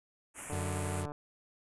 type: band-stop noise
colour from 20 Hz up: white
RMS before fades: -41 dBFS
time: 0.34-1.05 s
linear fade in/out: 50 ms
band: 2700 to 7100 Hz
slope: 48 dB/octave
type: click train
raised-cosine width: 1 ms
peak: -28 dBFS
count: 92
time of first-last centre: 0.5-1.119 s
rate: 147 Hz
type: tone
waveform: 35% pulse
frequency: 92.5 Hz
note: F#2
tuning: in tune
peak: -33 dBFS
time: 0.52-1.06 s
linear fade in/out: 5 ms
effects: resampled to 24000 Hz